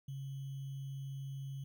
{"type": "tone with sample-and-hold", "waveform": "sine", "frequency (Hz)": 136.4, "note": "C#3", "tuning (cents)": -28, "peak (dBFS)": -40, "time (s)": [0.08, 1.64], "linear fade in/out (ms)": 5, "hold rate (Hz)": 3150, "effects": []}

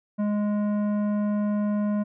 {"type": "tone with tanh clipping", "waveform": "sine", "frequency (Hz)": 207.7, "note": "G#3", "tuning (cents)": 0, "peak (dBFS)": -24, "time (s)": [0.18, 2.04], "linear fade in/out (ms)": 20, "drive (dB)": 12, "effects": []}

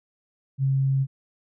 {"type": "tone", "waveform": "sine", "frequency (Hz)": 135.2, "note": "C#3", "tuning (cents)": -43, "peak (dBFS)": -19, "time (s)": [0.58, 1.07], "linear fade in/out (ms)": 50, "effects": []}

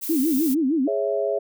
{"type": "noise", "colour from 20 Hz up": "violet", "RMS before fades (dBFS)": -30, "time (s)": [0.01, 0.55], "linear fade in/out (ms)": 20}
{"type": "tone with vibrato", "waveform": "sine", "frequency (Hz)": 291.5, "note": "D4", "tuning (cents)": -13, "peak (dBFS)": -18, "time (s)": [0.09, 0.88], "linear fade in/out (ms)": 10, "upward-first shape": "sine", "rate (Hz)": 6.5, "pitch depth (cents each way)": 240}
{"type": "chord", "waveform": "sine", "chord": "C# minor", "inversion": "second", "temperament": "equal", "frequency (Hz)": [415.3, 554.4, 659.3], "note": ["G#4", "C#5", "E5"], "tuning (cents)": [0, 0, 0], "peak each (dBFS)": -25, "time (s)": [0.87, 1.39], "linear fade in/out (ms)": 10}
{"effects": []}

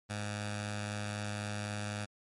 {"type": "tone with notch filter", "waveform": "10% pulse", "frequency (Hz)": 103.83, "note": "G#2", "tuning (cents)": 0, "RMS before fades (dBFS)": -38, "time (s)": [0.09, 2.06], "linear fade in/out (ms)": 20, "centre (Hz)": 370, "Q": 0.63, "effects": ["MP3 48 kbps"]}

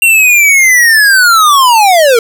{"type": "linear sweep", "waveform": "square", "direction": "down", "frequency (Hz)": [2761, 443.9], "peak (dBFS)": -4, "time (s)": [0.02, 2.19], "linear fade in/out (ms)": 2, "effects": []}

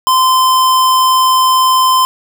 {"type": "tone pair in turn", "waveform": "square", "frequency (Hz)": [1033, 1033], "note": ["C6", "C6"], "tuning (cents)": [-22, -22], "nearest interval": "unison", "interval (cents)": 0, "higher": "neither", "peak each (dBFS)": -8, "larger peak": "neither", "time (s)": [[0.07, 1.01], [1.01, 2.05]], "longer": "second", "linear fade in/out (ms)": 0, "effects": []}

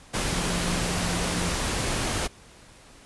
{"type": "tone in noise", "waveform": "sine", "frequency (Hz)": 174.61, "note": "F3", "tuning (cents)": 0, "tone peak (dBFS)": -31, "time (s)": [0.31, 1.51], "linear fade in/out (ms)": 20, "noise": "pink", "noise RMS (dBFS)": -27, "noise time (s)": [0.13, 2.28], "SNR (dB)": -7, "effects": ["pink hiss -51 dBFS RMS until 3.05 s", "resampled to 24000 Hz"]}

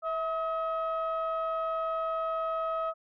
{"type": "tone pair together", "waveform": "sine", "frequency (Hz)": [650, 1274.7], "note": ["E5", "D#6"], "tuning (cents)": [-24, 41], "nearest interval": "octave", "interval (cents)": 1165, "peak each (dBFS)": [-30, -30], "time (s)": [0.02, 2.94], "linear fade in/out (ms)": 50, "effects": ["tanh soft clip ceiling -24 dBFS"]}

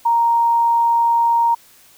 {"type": "tone", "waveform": "sine", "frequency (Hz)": 932.3, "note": "A#5", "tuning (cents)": 0, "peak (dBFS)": -12, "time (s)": [0.05, 1.55], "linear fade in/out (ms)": 10, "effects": ["white hiss -49 dBFS RMS until 1.97 s"]}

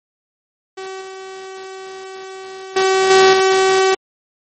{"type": "tone with level steps", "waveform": "sawtooth", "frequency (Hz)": 381.1, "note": "G4", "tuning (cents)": -49, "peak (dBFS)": [-23, -26, -8, -3, -7], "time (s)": [0.77, 3.95], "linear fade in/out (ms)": 10, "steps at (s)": [1.01, 2.76, 3.1, 3.33], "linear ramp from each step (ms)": 5, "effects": ["MP3 32 kbps"]}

